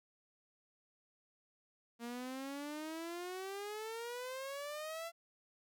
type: exponential sweep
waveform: sawtooth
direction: up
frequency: 232.1 to 681 Hz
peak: -38 dBFS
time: 1.99-5.12 s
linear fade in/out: 50 ms
effects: none